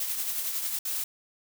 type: noise with tremolo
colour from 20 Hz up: blue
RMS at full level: -29 dBFS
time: 0-0.79 s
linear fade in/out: 2 ms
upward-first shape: triangle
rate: 11 Hz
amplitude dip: 50%
type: noise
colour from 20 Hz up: blue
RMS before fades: -31 dBFS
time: 0.85-1.04 s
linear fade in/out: 5 ms
effects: none